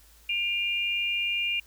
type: tone pair together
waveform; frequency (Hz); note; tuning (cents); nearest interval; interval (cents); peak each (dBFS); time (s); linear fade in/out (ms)
sine; 2407 / 2803; D7 / F7; +42 / +6; minor third; 264; -28; 0.29-1.6; 5
effects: added 54 Hz sine -56 dBFS peak until 1.66 s + white hiss -58 dBFS RMS until 1.66 s